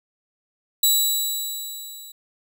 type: tone with level ramp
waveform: 15% pulse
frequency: 3920 Hz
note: B7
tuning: 14 cents flat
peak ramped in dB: -7 to -32 dBFS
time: 0.83-2.12 s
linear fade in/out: 5 ms
effects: none